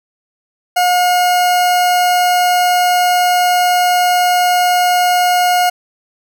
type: tone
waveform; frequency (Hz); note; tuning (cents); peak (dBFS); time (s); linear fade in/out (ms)
40% pulse; 718; F5; +48; -9; 0.76-5.7; 10
effects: none